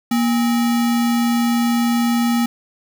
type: tone with sample-and-hold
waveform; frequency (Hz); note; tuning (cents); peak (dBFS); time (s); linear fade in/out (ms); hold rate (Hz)
sine; 236.6; A#3; +26; -14; 0.11-2.46; 5; 1050
effects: none